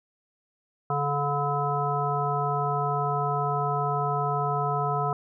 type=harmonic tone; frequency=143.7 Hz; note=D3; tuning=37 cents flat; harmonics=1 / 3 / 5 / 7 / 9; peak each=-29 / -32 / -29 / -31 / -30 dBFS; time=0.9-5.13 s; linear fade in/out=2 ms; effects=none